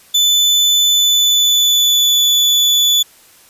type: tone with pitch glide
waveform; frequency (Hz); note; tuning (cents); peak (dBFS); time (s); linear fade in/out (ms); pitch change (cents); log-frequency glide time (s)
35% pulse; 3500 to 3464; A7 to A7; -10 to -28; -8; 0.14-3.03; 10; -18; 0.94-2.25
effects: white hiss -46 dBFS RMS until 3.49 s + resampled to 32000 Hz